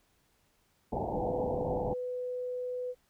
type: low-pass noise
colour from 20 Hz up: white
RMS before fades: -34 dBFS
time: 0.92-1.94 s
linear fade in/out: 10 ms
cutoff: 890 Hz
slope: 96 dB/octave
type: tone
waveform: sine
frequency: 498.6 Hz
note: B4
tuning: 16 cents sharp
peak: -33 dBFS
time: 1.12-2.95 s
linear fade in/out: 50 ms
effects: pink hiss -71 dBFS RMS until 3.09 s